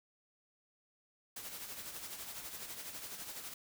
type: noise with tremolo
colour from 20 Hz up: white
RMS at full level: -44 dBFS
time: 1.36-3.54 s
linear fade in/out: 5 ms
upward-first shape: sine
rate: 12 Hz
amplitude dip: 50%
effects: none